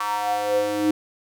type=tone with high-pass filter sweep; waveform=square; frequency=103.83 Hz; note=G#2; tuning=in tune; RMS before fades=-23 dBFS; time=0-0.91 s; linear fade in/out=5 ms; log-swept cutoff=1100 to 320 Hz; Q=7.2; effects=none